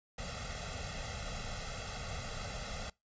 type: noise with comb filter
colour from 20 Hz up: pink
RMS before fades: -41 dBFS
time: 0.18-2.9 s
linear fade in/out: 5 ms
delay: 1.5 ms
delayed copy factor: +0.95
effects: noise-tail reverb RT60 0.2 s tail -23 dB re dry + resampled to 16000 Hz